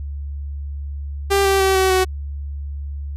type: tone with pitch steps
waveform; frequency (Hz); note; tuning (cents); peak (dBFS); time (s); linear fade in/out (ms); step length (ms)
sawtooth; 395.6 / 389.9 / 384.3 / 378.8 / 373.4; G4 / G4 / G4 / F#4 / F#4; +16 / -9 / -34 / +41 / +16; -10; 1.3-2.05; 20; 150
effects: added 71 Hz sine -25 dBFS peak until 3.16 s + resampled to 32000 Hz